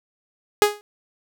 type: tone with exponential decay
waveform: sawtooth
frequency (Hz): 415.3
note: G#4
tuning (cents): 0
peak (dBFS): -5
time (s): 0.62-0.81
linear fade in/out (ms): 0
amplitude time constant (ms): 40
effects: none